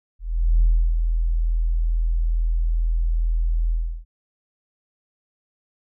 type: tone with ADSR envelope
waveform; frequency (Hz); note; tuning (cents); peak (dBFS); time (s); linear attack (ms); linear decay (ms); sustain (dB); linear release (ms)
sine; 41.15; E1; -2; -11; 0.19-4.05; 420; 330; -6; 340
effects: tanh soft clip ceiling -9 dBFS